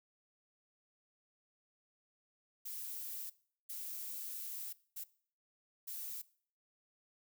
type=noise bursts at uneven times; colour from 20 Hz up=violet; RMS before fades=-44 dBFS; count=4; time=2.65-3.3 / 3.69-4.73 / 4.96-5.04 / 5.87-6.22 s; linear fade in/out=10 ms; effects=noise-tail reverb RT60 0.5 s tail -20 dB re dry